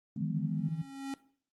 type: chord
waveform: sine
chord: G# half-diminished seventh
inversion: second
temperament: just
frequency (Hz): 149.51 / 186.89 / 207.7 / 249.2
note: D3 / F#3 / G#3 / B3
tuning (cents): +31 / +18 / 0 / +16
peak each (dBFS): -39 / -42 / -36 / -40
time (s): 0.16-0.69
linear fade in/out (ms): 5
type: tone with tremolo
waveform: sine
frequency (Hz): 159.6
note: D#3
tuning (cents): +44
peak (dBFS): -29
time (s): 0.21-0.82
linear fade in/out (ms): 5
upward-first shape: sine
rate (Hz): 14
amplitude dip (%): 80
type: tone with exponential growth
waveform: square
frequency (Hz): 272.7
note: C#4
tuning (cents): -28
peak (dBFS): -34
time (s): 0.35-1.14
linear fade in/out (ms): 1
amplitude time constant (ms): 170
effects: noise-tail reverb RT60 0.5 s tail -18 dB re dry + Opus 32 kbps